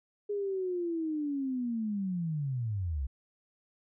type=linear sweep; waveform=sine; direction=down; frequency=415.3 to 61.74 Hz; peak=-30 dBFS; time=0.29-3.07 s; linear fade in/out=10 ms; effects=none